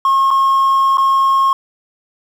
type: tone with dropouts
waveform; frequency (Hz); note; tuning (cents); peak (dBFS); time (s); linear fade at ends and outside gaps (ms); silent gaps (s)
triangle; 1081; C#6; -44; -7; 0.05-1.53; 2; 0.306-0.311 / 0.972-0.981
effects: tanh soft clip ceiling -4 dBFS + 7-bit